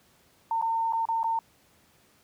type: tone with dropouts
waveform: sine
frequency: 908 Hz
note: A#5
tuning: 46 cents flat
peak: -24 dBFS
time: 0.51-1.39 s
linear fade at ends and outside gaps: 2 ms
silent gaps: 0.614-0.623 / 0.925-0.932 / 1.054-1.087 / 1.232-1.242 s
effects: pink hiss -62 dBFS RMS until 2.23 s + high-pass 80 Hz 12 dB/octave